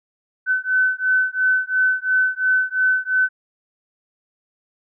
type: beating tone pair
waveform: sine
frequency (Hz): 1514 / 1516.9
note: F#6 / F#6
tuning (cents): +39 / +43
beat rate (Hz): 2.9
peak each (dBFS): -19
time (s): 0.46-3.29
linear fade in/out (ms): 50
effects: none